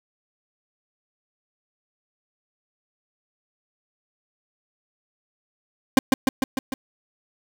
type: tone with echo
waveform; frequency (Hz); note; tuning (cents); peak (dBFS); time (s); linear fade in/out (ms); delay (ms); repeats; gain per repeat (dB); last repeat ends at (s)
40% pulse; 264.3; C4; +18; -9; 5.97-5.99; 2; 150; 5; -3; 6.74
effects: 7-bit